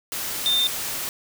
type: tone in noise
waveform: sine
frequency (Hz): 3611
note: A7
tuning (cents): +44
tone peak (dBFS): -18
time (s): 0.46-0.67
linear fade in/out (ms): 0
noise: white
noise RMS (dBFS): -29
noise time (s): 0.12-1.09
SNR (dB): +8
effects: none

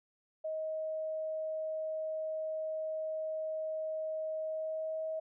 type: tone with pitch glide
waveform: sine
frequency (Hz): 630 to 635.8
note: D#5 to D#5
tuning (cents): +21 to +37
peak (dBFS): -34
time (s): 0.44-5.2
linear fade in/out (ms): 10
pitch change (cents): +16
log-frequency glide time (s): 4.4-5.05
effects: none

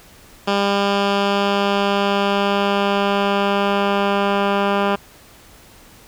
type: tone with low-pass filter sweep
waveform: 10% pulse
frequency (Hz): 200.1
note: G3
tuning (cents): +36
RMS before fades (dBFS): -18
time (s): 0.47-4.96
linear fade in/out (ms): 10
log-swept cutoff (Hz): 4200 to 2300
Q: 1.2
effects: pink hiss -46 dBFS RMS until 6.07 s

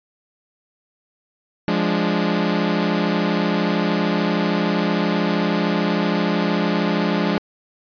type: chord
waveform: sawtooth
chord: D diminished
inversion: first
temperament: equal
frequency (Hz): 174.61 / 207.7 / 293.7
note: F3 / Ab3 / D4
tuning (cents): 0 / 0 / 0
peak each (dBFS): -18 / -17 / -20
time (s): 1.68-7.38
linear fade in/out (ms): 0
effects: resampled to 11025 Hz

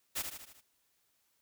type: noise with echo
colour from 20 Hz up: white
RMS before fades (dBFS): -35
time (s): 0.15-0.23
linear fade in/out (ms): 20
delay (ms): 77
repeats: 5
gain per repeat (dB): -5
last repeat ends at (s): 0.615
effects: white hiss -75 dBFS RMS until 1.41 s

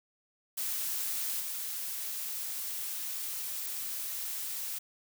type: noise with level steps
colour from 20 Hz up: blue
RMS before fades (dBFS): -34 / -37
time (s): 0.57-4.79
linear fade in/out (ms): 10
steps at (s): 1.4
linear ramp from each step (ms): 10
effects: none

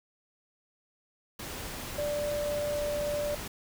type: tone in noise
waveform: sine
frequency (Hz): 587.3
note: D5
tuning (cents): 0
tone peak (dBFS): -29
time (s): 1.98-3.35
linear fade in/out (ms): 5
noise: pink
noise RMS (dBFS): -39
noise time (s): 1.39-3.48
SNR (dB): +7
effects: none

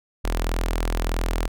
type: tone with notch filter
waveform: sawtooth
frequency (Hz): 41.59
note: E1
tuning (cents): +16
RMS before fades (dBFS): -24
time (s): 0.24-1.48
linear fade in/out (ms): 10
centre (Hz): 130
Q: 0.57
effects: none

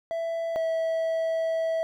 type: tone pair in turn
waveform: triangle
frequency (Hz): 663 / 652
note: E5 / E5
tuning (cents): +10 / -19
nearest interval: unison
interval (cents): 29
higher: first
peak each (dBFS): -25 / -22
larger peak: second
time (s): 0.11-0.56 / 0.56-1.83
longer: second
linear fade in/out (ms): 0
effects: none

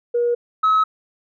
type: tone pair in turn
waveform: sine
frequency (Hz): 478.2 / 1284.8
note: A#4 / E6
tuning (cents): +44 / -45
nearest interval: octave + perfect fourth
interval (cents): 1711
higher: second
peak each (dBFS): -15 / -11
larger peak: second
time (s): 0.14-0.35 / 0.63-0.84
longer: neither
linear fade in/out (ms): 10
effects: tanh soft clip ceiling -11 dBFS

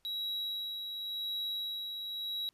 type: tone with tremolo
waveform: triangle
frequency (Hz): 3874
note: B7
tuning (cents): -34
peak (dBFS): -32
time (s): 0.05-2.49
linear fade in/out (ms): 0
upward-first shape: sine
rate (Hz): 0.91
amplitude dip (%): 40
effects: pink hiss -75 dBFS RMS until 2.53 s + resampled to 32000 Hz

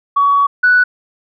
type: tone pair in turn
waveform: sine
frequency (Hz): 1128 / 1481.5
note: C#6 / F#6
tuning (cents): +30 / +2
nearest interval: perfect fourth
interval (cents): 472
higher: second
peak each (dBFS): -8 / -6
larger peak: second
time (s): 0.16-0.47 / 0.63-0.84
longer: first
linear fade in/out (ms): 10
effects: tanh soft clip ceiling -2 dBFS

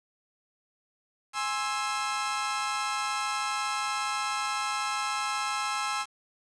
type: chord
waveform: sawtooth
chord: Ab augmented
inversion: none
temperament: equal with one note detuned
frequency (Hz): 830.6 / 1058.1 / 1318.5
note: Ab5 / C6 / E6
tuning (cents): 0 / +19 / 0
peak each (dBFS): -30 / -30 / -28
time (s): 1.33-6.06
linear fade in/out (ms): 50
effects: resampled to 22050 Hz + 8-bit

